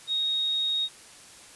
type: tone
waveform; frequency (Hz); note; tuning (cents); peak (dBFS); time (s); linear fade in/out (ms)
sine; 3748; A#7; +9; -24; 0.07-0.89; 50
effects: white hiss -49 dBFS RMS until 1.55 s + resampled to 24000 Hz